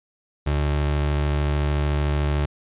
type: tone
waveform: 30% pulse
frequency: 73.42 Hz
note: D2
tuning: in tune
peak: -17 dBFS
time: 0.46-2.46 s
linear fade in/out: 10 ms
effects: resampled to 8000 Hz